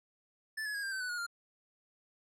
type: tone with pitch steps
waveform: square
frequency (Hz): 1752 / 1696.2 / 1642.2 / 1590 / 1539.4 / 1490.4 / 1442.9 / 1397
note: A6 / G#6 / G#6 / G6 / G6 / F#6 / F#6 / F6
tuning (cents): -8 / +36 / -20 / +24 / -32 / +12 / -44 / 0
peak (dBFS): -36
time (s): 0.57-1.266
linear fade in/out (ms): 10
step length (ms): 87
effects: low-pass 11000 Hz 12 dB/octave